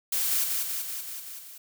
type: noise with echo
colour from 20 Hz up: blue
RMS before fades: -27 dBFS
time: 0.12-0.44 s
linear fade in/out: 5 ms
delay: 190 ms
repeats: 6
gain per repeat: -3 dB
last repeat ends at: 1.58 s
effects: none